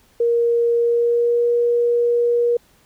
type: tone with pitch glide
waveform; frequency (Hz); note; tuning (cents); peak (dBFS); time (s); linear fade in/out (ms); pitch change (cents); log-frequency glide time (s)
sine; 470 to 476.3; A#4 to A#4; +14 to +37; -14; 0.2-2.57; 5; +23; 0.76-1.46
effects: pink hiss -56 dBFS RMS until 2.85 s